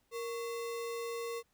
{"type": "tone with sample-and-hold", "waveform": "sine", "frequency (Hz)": 466.2, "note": "A#4", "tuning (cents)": 0, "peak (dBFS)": -36, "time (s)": [0.11, 1.43], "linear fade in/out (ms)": 50, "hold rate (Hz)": 1575, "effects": ["pink hiss -75 dBFS RMS until 1.53 s"]}